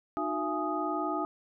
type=tone cluster; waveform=sine; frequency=305.7 / 364.7 / 676 / 837 / 1245 Hz; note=D#4 / F#4 / E5 / G#5 / D#6; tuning=-30 / -25 / +43 / +13 / +1 cents; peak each=-34 / -37 / -36 / -36 / -34 dBFS; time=0.17-1.25 s; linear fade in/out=0 ms; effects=none